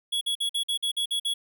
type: tone bursts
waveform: square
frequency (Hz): 3359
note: G#7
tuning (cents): +19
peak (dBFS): -25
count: 9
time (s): 0.12-1.34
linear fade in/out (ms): 10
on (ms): 92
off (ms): 49
effects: none